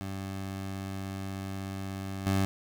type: tone with level steps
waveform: 20% pulse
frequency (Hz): 96.5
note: G2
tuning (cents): -27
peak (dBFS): -30 / -20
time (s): 0.01-2.45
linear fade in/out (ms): 0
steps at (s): 2.26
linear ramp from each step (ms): 5
effects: none

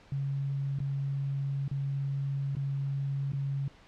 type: tone with dropouts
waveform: sine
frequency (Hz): 138.4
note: C#3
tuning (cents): -2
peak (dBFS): -29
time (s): 0.12-3.68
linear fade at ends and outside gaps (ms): 2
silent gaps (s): 0.788-0.802 / 1.68-1.713 / 2.552-2.567 / 3.32-3.333
effects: pink hiss -57 dBFS RMS until 3.87 s + low-pass 4000 Hz 12 dB/octave

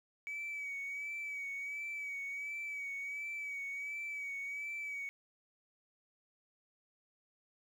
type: tone with vibrato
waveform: sine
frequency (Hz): 2277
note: C#7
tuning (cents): +46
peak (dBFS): -37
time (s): 0.27-5.09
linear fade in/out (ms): 0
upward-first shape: sine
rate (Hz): 1.4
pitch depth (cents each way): 41
effects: tanh soft clip ceiling -36 dBFS + 11-bit

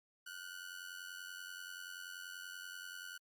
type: ring-modulated tone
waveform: sawtooth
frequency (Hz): 1480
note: F#6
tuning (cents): 0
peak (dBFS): -40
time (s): 0.26-3.18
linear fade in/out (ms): 10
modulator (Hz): 45.2
effects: Opus 48 kbps

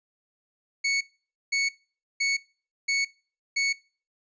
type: tone bursts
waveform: sawtooth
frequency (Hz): 2217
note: C#7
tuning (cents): 0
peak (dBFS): -19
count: 5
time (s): 0.84-3.73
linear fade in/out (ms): 10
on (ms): 170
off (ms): 510
effects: noise-tail reverb RT60 0.4 s tail -23 dB re dry + resampled to 16000 Hz

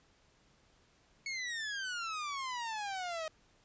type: exponential sweep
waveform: sawtooth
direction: down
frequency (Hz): 2217 to 622.3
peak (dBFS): -33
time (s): 1.26-3.28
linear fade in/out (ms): 2
effects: pink hiss -68 dBFS RMS until 3.64 s + resampled to 16000 Hz

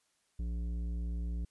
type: tone with tanh clipping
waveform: sine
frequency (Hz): 58.27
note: A#1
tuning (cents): 0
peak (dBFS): -35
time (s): 0.39-1.45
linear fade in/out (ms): 5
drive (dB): 11
effects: white hiss -75 dBFS RMS until 1.5 s + resampled to 24000 Hz

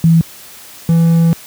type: tone pair in turn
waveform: sine / triangle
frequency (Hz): 164.81 / 166.24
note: E3 / E3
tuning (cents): 0 / +15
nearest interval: unison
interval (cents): 15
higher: second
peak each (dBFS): -5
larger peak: neither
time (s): 0.04-0.21 / 0.89-1.33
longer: second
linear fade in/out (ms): 0
effects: white hiss -36 dBFS RMS until 1.46 s + high-pass 60 Hz 12 dB/octave

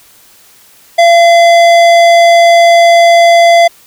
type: tone with tanh clipping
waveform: sine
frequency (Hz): 682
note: F5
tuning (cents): -41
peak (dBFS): -4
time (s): 0.98-3.68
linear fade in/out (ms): 10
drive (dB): 17
effects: white hiss -42 dBFS RMS until 3.86 s

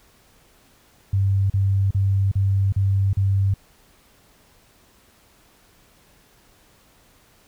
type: tone bursts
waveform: sine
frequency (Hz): 97.8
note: G2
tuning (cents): -4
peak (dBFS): -16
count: 6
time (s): 1.13-3.54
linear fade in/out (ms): 5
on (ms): 370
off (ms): 38
effects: pink hiss -56 dBFS RMS until 7.47 s

